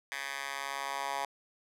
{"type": "tone with high-pass filter sweep", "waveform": "10% pulse", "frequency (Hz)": 138.59, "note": "C#3", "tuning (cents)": 0, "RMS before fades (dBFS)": -37, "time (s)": [0.12, 1.25], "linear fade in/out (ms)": 0, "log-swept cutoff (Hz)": [1600, 900], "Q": 2.5, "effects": ["low-pass 12000 Hz 12 dB/octave"]}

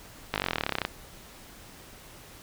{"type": "slowing click train", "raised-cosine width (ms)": 0.3, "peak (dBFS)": -10, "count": 21, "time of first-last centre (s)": [0.34, 0.851], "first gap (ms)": 19, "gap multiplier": 1.03, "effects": ["pink hiss -49 dBFS RMS until 2.42 s"]}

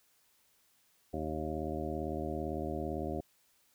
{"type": "harmonic tone", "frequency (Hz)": 77.78, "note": "D#2", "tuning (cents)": 0, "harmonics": [1, 2, 3, 4, 5, 7, 8, 9], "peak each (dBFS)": [-41, -44, -42, -41, -41, -43, -45, -43], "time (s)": [1.13, 3.21], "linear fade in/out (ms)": 10, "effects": ["white hiss -70 dBFS RMS until 3.74 s"]}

